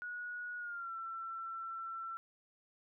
sine tone with pitch glide, 1457 to 1343.8 Hz, F#6 to E6, -27 to +33 cents, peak -40 dBFS, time 0.02-2.17 s, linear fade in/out 0 ms, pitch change -140 cents, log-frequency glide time 0.58-0.94 s, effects none

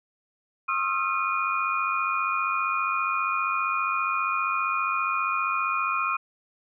sine tone cluster, 1077 / 1266 / 1361 / 2453 Hz, C6 / D#6 / F6 / D#7, +50 / +30 / -45 / -25 cents, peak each -29 dBFS, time 0.68-6.17 s, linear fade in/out 10 ms, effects none

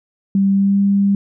sine tone with pitch glide, 196 to 199.08 Hz, G3 to G3, 0 to +27 cents, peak -11 dBFS, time 0.35-1.15 s, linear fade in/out 2 ms, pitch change +27 cents, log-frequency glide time 0.51-0.8 s, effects none

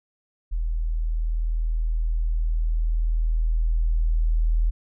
sine tone with level ramp, 40.31 Hz, E1, 38 cents flat, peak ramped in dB -22 to -17 dBFS, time 0.51-4.71 s, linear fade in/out 20 ms, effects none

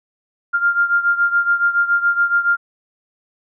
sine beating tone pair, 1396.9 / 1404 Hz, F6 / F6, 0 / +9 cents, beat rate 7.1 Hz, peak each -15 / -19 dBFS, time 0.53-2.57 s, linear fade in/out 20 ms, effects none

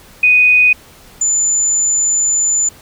sine tone pair in turn, 2488 / 7037 Hz, D#7 / A8, -1 / -1 cents, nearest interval octave + tritone, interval 1800 cents, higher second, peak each -6 / -11 dBFS, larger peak first, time 0.23-0.73 / 1.21-2.69 s, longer second, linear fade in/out 5 ms, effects pink hiss -42 dBFS RMS until 2.81 s

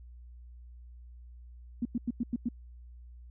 sine tone bursts, 237.3 Hz, A#3, 31 cents sharp, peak -27 dBFS, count 6, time 1.82-2.488 s, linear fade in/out 5 ms, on 33 ms, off 94 ms, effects added 60 Hz sine -47 dBFS peak until 3.3 s

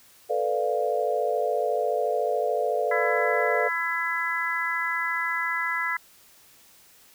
sine chord, B half-diminished seventh, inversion third, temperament equal, 440 / 493.9 / 587.3 / 698.5 Hz, A4 / B4 / D5 / F5, 0 / 0 / 0 / 0 cents, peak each -28 dBFS, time 0.29-3.69 s, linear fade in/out 20 ms
harmonic tone, 334.5 Hz, E4, 25 cents sharp, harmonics 3 / 4 / 5 / 6, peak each -32 / -31 / -30 / -28 dBFS, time 2.91-5.97 s, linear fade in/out 5 ms
effects white hiss -55 dBFS RMS until 7.14 s

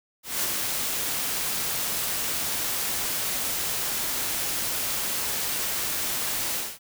white noise with ADSR envelope, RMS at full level -25 dBFS, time 0.23-6.79 s, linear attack 200 ms, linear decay 26 ms, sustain -3 dB, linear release 230 ms, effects none

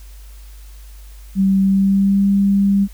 sine tone with pitch glide, 193.3 to 198.39 Hz, G3 to G3, -24 to +21 cents, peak -11 dBFS, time 1.35-2.88 s, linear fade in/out 50 ms, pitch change +45 cents, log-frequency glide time 1.6-2.27 s, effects added 50 Hz sine -35 dBFS peak until 2.93 s + white hiss -49 dBFS RMS until 2.93 s

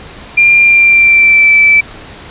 sine tone with pitch glide, 2391 to 2319 Hz, D7 to D7, +30 to -22 cents, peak -3 dBFS, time 0.37-1.81 s, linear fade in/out 10 ms, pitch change -52 cents, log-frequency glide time 0.6-1.55 s, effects pink hiss -31 dBFS RMS until 2.3 s + resampled to 8000 Hz

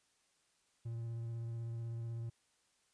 triangle tone with vibrato, 115.8 Hz, A#2, 11 cents flat, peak -37 dBFS, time 0.85-2.3 s, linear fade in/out 10 ms, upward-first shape sine, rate 16 Hz, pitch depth 16 cents each way, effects white hiss -75 dBFS RMS until 2.93 s + resampled to 22050 Hz

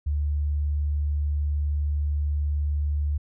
sine tone, 73.42 Hz, D2, in tune, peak -22 dBFS, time 0.06-3.18 s, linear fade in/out 10 ms, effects none

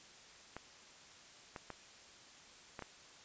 clicks, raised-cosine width 0.5 ms, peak -29 dBFS, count 5, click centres 0.566 / 1.562 / 1.703 / 2.792 / 2.823 s, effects white hiss -58 dBFS RMS until 3.24 s + resampled to 16000 Hz

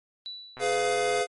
sine tone with exponential decay, 3951 Hz, B7, in tune, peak -33 dBFS, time 0.26-1 s, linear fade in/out 0 ms, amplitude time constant 160 ms
click train, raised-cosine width 0.5 ms, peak -27 dBFS, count 82, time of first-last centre 0.57-1.208 s, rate 127 Hz
square chord, F diminished, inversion first, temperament just, 419.1 / 502.9 / 698.5 Hz, Ab4 / Cb5 / F5, +16 / +31 / 0 cents, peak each -29 dBFS, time 0.59-1.27 s, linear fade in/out 50 ms
effects MP3 48 kbps

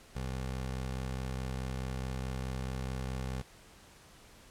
20% pulse tone, 64.7 Hz, C2, 19 cents flat, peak -30 dBFS, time 0.15-3.42 s, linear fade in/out 10 ms, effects pink hiss -57 dBFS RMS until 4.5 s + low-pass 11000 Hz 12 dB/octave

